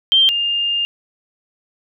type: tone pair in turn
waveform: sine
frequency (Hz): 3155 / 2811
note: G7 / F7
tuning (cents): +10 / +11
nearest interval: major second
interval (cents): 199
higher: first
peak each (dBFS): -9 / -16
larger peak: first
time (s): 0.12-0.29 / 0.29-0.85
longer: second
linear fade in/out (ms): 0
effects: none